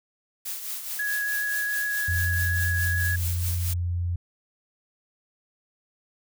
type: noise with tremolo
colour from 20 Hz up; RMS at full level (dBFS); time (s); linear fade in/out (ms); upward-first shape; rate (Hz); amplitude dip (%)
blue; -31; 0.45-3.74; 10; triangle; 4.7; 60
type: tone with vibrato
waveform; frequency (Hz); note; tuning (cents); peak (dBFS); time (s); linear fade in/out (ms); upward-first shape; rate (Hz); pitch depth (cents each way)
sine; 1671; G#6; +10; -25; 0.99-3.16; 5; triangle; 7.2; 10
type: tone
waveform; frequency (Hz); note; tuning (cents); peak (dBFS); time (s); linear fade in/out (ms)
sine; 87.31; F2; 0; -24; 2.08-4.16; 5
effects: none